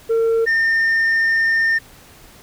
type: tone pair in turn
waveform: sine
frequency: 454.8 / 1812.4 Hz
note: A#4 / A#6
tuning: -43 / -49 cents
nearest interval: 2 octaves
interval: 2394 cents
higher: second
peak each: -11 dBFS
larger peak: neither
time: 0.09-0.46 / 0.46-1.79 s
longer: second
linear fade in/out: 20 ms
effects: tanh soft clip ceiling -13 dBFS + pink hiss -45 dBFS RMS until 2.42 s